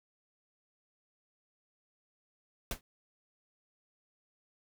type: noise with exponential decay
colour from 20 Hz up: pink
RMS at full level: -31 dBFS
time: 2.71-2.81 s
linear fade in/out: 2 ms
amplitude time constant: 21 ms
effects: none